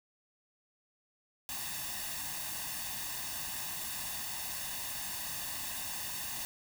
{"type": "noise with comb filter", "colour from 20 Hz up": "white", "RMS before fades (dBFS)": -39, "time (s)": [1.49, 6.45], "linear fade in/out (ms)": 0, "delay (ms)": 1.1, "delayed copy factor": 0.7, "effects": []}